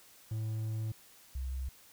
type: tone pair in turn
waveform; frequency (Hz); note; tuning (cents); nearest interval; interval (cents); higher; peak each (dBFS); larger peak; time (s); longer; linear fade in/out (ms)
triangle / sine; 110 / 65.29; A2 / C2; 0 / -3; major sixth; 903; first; -31 / -34; first; 0.31-0.92 / 1.35-1.69; first; 5
effects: white hiss -59 dBFS RMS until 1.92 s

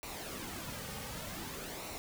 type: noise with flanger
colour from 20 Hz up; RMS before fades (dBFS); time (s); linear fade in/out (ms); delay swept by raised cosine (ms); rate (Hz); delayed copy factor
pink; -43; 0.03-1.98; 0; 0.6 to 3; 0.54; -0.55
effects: none

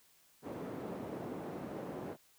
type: band-pass noise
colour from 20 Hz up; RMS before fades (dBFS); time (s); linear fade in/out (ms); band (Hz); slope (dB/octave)
white; -43; 0.42-2.17; 50; 160 to 450; 12
effects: white hiss -67 dBFS RMS until 2.38 s

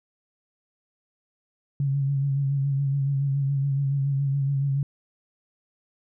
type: tone with vibrato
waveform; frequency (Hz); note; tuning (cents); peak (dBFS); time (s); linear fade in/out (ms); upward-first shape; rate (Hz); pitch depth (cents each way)
sine; 138.59; C#3; 0; -21; 1.8-4.83; 2; sine; 7.1; 37
effects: none

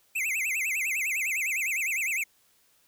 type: tone with vibrato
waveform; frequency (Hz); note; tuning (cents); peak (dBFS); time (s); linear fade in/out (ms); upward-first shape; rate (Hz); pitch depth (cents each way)
square; 2349; D7; 0; -27; 0.15-2.24; 10; sine; 9.9; 240
effects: white hiss -65 dBFS RMS until 2.87 s

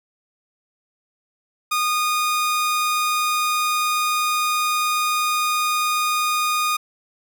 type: tone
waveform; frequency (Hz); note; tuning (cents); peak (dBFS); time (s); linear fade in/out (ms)
sawtooth; 1229; D#6; -22; -15; 1.71-6.77; 10
effects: none

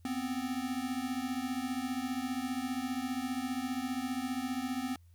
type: beating tone pair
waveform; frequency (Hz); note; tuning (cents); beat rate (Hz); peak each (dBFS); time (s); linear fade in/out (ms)
square; 246.9 / 261.9; B3 / C4; 0 / +2; 15; -38 / -36; 0.05-4.96; 2
effects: added 85 Hz sine -56 dBFS peak until 5.14 s + white hiss -75 dBFS RMS until 5.14 s

